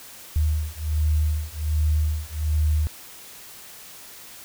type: beating tone pair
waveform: sine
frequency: 76 / 77.3 Hz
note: D#2 / D#2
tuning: -40 / -11 cents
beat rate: 1.3 Hz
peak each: -23 dBFS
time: 0.36-2.87 s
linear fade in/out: 0 ms
effects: white hiss -43 dBFS RMS until 4.44 s